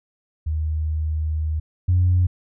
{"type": "tone pair in turn", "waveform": "sine", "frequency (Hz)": [77.78, 89.98], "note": ["D#2", "F#2"], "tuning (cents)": [0, -48], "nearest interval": "minor third", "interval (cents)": 252, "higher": "second", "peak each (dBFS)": [-20, -13], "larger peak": "second", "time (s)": [[0.46, 1.6], [1.88, 2.27]], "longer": "first", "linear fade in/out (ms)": 10, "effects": ["tanh soft clip ceiling -10 dBFS"]}